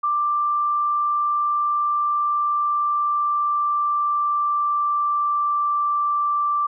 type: tone with pitch glide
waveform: sine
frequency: 1180 to 1173.2 Hz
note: D6 to D6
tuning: +8 to -2 cents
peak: -18 dBFS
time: 0.03-6.67 s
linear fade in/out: 10 ms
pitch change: -10 cents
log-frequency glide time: 1.77-5.85 s
effects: none